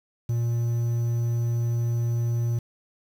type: tone with quantisation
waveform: triangle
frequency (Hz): 117.9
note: A#2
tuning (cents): +20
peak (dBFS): -20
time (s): 0.29-2.59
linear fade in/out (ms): 5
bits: 8
effects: none